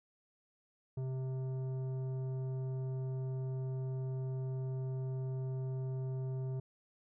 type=tone with tanh clipping; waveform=triangle; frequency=130.81 Hz; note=C3; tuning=in tune; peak=-37 dBFS; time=0.97-6.6 s; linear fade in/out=5 ms; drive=15 dB; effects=none